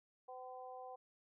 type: harmonic tone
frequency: 254.6 Hz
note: C4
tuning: 47 cents flat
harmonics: 2 / 3 / 4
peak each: -52 / -50 / -57 dBFS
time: 0.28-0.96 s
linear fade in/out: 10 ms
effects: none